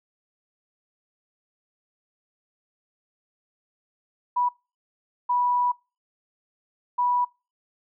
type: tone bursts at uneven times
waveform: sine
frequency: 980 Hz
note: B5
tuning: 14 cents flat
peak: -20 dBFS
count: 3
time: 4.36-4.49 / 5.29-5.72 / 6.98-7.25 s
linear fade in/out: 10 ms
effects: noise-tail reverb RT60 0.3 s tail -24 dB re dry